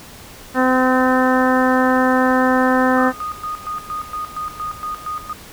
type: harmonic tone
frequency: 256.8 Hz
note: C4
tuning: 32 cents flat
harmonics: 1 / 2 / 3 / 4 / 5 / 6 / 7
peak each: -16 / -19 / -21 / -22 / -23 / -24 / -24 dBFS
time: 0.54-3.13 s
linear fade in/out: 50 ms
type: tone with tremolo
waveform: sine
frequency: 1235 Hz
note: D#6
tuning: 13 cents flat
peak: -22 dBFS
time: 2.97-5.33 s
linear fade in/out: 2 ms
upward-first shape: square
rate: 4.3 Hz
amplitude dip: 75%
effects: pink hiss -39 dBFS RMS until 5.52 s